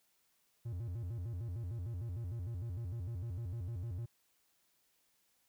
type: tone with vibrato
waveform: triangle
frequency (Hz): 101.4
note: G#2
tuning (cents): -41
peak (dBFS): -36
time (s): 0.65-4.06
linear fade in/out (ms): 10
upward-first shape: square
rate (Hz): 6.6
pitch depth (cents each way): 250
effects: white hiss -75 dBFS RMS until 5.48 s